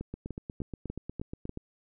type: two click trains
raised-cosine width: 3 ms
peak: -23 / -24 dBFS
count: 6 / 13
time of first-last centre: 0.01-1.494 / 0.14-1.574 s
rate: 3.37 / 8.37 Hz
effects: none